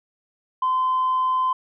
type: tone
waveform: sine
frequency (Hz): 1029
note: C6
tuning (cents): -29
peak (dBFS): -17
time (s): 0.62-1.53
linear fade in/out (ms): 5
effects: tanh soft clip ceiling -15 dBFS